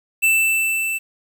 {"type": "tone with level ramp", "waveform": "square", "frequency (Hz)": 2657, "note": "E7", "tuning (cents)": 13, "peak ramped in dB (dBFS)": [-13, -22], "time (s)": [0.22, 0.99], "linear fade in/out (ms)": 20, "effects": ["8-bit"]}